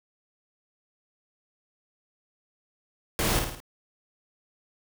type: noise with echo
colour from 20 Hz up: pink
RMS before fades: -26 dBFS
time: 3.19-3.39 s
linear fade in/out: 0 ms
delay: 53 ms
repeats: 4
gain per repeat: -5 dB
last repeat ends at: 3.602 s
effects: none